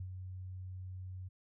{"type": "tone with ADSR envelope", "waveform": "sine", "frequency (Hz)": 92.6, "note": "F#2", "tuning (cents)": 2, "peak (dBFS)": -38, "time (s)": [0, 1.29], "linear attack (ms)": 5, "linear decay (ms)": 67, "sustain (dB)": -4, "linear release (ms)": 16, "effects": []}